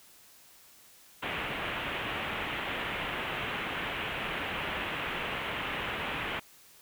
white low-pass noise, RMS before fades -35 dBFS, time 1.22-6.4 s, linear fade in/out 10 ms, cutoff 3100 Hz, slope 48 dB/octave, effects white hiss -57 dBFS RMS until 6.81 s

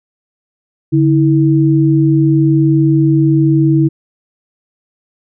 sine tone pair together, 143.84 / 322.9 Hz, D3 / E4, -36 / -36 cents, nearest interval octave + major second, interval 1400 cents, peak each -10 dBFS, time 0.92-3.89 s, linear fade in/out 20 ms, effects none

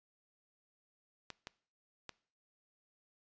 clicks, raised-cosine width 0.2 ms, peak -26 dBFS, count 3, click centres 1.303 / 1.471 / 2.093 s, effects noise-tail reverb RT60 0.5 s tail -22 dB re dry + resampled to 16000 Hz

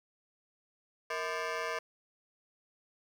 15% pulse ring-modulated tone, 554.4 Hz, C#5, in tune, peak -24 dBFS, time 1.1-1.79 s, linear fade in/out 5 ms, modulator 87.2 Hz, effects low-pass 5000 Hz 12 dB/octave + 9-bit

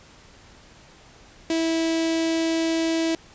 sawtooth tone with notch filter, 326.8 Hz, E4, 15 cents flat, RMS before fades -23 dBFS, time 1.5-3.15 s, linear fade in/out 2 ms, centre 1200 Hz, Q 1, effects pink hiss -50 dBFS RMS until 3.34 s + resampled to 16000 Hz

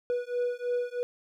triangle beating tone pair, 486.8 / 489.9 Hz, B4 / B4, -25 / -14 cents, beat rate 3.1 Hz, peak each -29 / -29 dBFS, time 0.1-1.03 s, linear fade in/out 0 ms, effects none

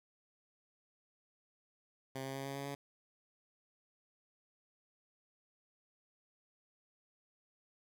10% pulse tone with pitch steps, 133.3 / 134.77 / 136.26 / 137.76 / 139.28 / 140.82 Hz, C3 / C#3 / C#3 / C#3 / C#3 / C#3, +33 / -48 / -29 / -10 / +9 / +28 cents, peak -32 dBFS, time 2.15-2.75 s, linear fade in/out 5 ms, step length 100 ms, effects none

